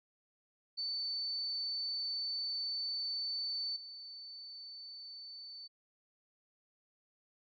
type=tone with level steps; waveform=sine; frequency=4518 Hz; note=C#8; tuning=32 cents sharp; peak=-35 / -46 dBFS; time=0.77-5.68 s; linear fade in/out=20 ms; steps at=3.76 s; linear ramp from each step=5 ms; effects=none